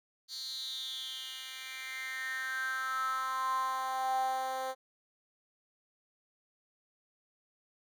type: tone with high-pass filter sweep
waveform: 10% pulse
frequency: 261.6 Hz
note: C4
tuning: in tune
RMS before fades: -36 dBFS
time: 0.28-4.75 s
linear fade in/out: 50 ms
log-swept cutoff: 4600 to 600 Hz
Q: 7.4
effects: none